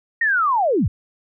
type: linear sweep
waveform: sine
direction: down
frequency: 1884 to 56.2 Hz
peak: -15 dBFS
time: 0.21-0.88 s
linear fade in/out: 5 ms
effects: none